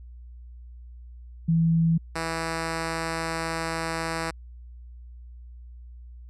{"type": "tone pair in turn", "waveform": ["sine", "5% pulse"], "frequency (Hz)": [164.81, 163.67], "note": ["E3", "E3"], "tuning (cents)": [0, -12], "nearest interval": "unison", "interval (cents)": 12, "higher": "first", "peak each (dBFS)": [-18, -16], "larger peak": "second", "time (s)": [[1.48, 1.98], [2.15, 4.31]], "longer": "second", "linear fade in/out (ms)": 10, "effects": ["added 60 Hz sine -41 dBFS peak until 6.29 s", "resampled to 24000 Hz"]}